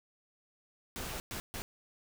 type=noise bursts at uneven times; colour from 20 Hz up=pink; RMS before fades=-40 dBFS; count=3; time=0.96-1.2 / 1.31-1.4 / 1.54-1.62 s; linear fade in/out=0 ms; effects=none